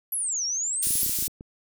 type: exponential two-way sweep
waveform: sine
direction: down then up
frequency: 11840 to 5460 to 11840 Hz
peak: -25 dBFS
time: 0.12-1.06 s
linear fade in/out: 5 ms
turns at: 0.45 s
type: high-pass noise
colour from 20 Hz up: pink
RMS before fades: -27 dBFS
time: 0.82-1.28 s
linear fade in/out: 10 ms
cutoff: 8100 Hz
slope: 12 dB/octave
type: clicks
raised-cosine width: 3 ms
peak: -27 dBFS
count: 10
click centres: 0.871 / 0.907 / 0.955 / 1.032 / 1.064 / 1.095 / 1.188 / 1.225 / 1.279 / 1.409 s
effects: none